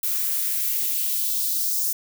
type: noise with high-pass filter sweep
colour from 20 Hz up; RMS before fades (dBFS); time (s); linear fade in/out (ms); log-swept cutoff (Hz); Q
violet; -24; 0.03-1.93; 5; 1100 to 5900; 1.7
effects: none